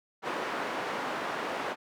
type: band-pass noise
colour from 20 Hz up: white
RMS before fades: -34 dBFS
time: 0.22-1.76 s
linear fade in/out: 50 ms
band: 270 to 1300 Hz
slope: 12 dB/octave
effects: none